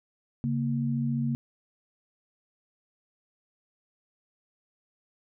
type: tone pair together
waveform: sine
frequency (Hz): 138.05 / 232.6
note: C#3 / A#3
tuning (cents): -7 / -4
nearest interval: major sixth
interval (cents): 903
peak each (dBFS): -28 / -28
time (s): 0.44-1.35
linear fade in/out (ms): 0
effects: none